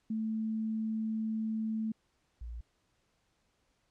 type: tone pair in turn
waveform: sine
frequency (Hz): 220 / 58.27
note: A3 / A#1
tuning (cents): 0 / 0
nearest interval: octave + major seventh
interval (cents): 2300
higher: first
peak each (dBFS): -31 / -39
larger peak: first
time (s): 0.1-1.92 / 2.41-2.61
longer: first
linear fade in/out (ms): 5
effects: pink hiss -75 dBFS RMS until 3.9 s + low-pass 8000 Hz 12 dB/octave